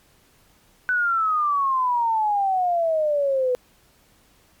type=exponential sweep; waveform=sine; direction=down; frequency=1507 to 493.9 Hz; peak=-18 dBFS; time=0.89-3.55 s; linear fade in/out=0 ms; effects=pink hiss -58 dBFS RMS until 4.6 s + MP3 96 kbps